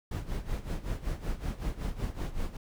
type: noise with tremolo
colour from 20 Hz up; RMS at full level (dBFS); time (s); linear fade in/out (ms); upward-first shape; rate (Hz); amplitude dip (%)
brown; -31; 0.11-2.57; 5; sine; 5.3; 80
effects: none